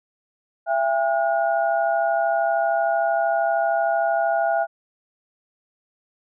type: tone cluster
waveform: sine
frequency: 671 / 804 / 1441 Hz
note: E5 / G5 / F#6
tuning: +31 / +44 / -46 cents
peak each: -20 / -23 / -28 dBFS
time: 0.66-4.67 s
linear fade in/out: 50 ms
effects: none